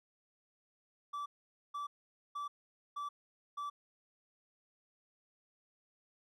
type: tone bursts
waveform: triangle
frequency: 1159 Hz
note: D6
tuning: 23 cents flat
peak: -36 dBFS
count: 5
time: 1.13-3.7 s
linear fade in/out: 10 ms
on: 130 ms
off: 480 ms
effects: none